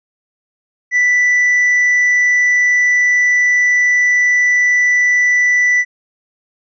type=tone with tanh clipping; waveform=sine; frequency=1975.5 Hz; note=B6; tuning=in tune; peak=-10 dBFS; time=0.91-5.85 s; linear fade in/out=50 ms; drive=2 dB; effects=resampled to 16000 Hz